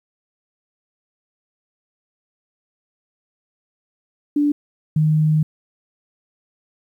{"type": "tone pair in turn", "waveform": "sine", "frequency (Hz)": [291.9, 154.63], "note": ["D4", "D#3"], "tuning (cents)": [-10, -10], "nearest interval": "major seventh", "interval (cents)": 1100, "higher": "first", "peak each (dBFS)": [-14, -13], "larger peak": "second", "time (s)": [[4.36, 4.52], [4.96, 5.43]], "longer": "second", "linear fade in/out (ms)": 5, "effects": ["9-bit"]}